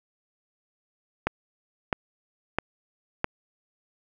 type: click train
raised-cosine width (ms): 0.5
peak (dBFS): -8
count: 4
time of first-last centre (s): 1.27-3.244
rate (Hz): 1.52
effects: none